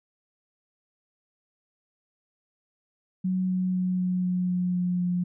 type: tone with pitch steps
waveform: sine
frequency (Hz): 185.3 / 184.23 / 183.17 / 182.12 / 181.07 / 180.02 / 178.99 / 177.96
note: F#3 / F#3 / F#3 / F#3 / F#3 / F#3 / F3 / F3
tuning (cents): +3 / -7 / -17 / -27 / -37 / -47 / +43 / +33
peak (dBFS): -23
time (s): 3.24-5.24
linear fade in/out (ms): 10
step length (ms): 250
effects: none